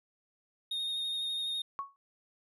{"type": "tone with vibrato", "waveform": "triangle", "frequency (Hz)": 3700, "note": "A#7", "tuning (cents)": -14, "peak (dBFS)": -31, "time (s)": [0.71, 1.62], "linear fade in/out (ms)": 5, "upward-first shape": "sine", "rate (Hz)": 12, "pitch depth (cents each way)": 17}
{"type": "tone with exponential decay", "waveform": "sine", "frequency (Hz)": 1108.7, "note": "C#6", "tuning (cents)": 0, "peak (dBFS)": -30, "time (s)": [1.79, 1.96], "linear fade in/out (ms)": 0, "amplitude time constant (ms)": 35}
{"effects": []}